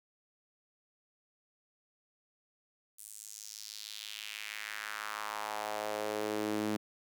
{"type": "tone with high-pass filter sweep", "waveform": "sawtooth", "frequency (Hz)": 106.2, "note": "G#2", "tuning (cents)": 39, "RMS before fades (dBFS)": -39, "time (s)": [2.98, 6.77], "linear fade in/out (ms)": 10, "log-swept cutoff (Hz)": [9400, 250], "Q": 2.3, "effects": []}